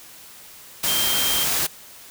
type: tone in noise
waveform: sine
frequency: 3170 Hz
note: G7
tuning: 19 cents sharp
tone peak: -24 dBFS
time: 0.87-1.45 s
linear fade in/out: 10 ms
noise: white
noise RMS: -22 dBFS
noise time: 0.83-1.67 s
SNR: -5 dB
effects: white hiss -44 dBFS RMS until 2.1 s